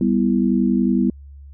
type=chord; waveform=sine; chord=E minor; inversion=first; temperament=equal; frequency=196 / 246.9 / 329.6 Hz; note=G3 / B3 / E4; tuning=0 / 0 / 0 cents; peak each=-18 / -18 / -22 dBFS; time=0.01-1.1 s; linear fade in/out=2 ms; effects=added 70 Hz sine -37 dBFS peak until 1.53 s